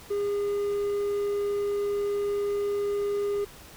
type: tone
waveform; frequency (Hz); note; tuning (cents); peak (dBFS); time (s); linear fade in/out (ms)
triangle; 406.9; G#4; -35; -23; 0.1-3.45; 10
effects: pink hiss -48 dBFS RMS until 3.76 s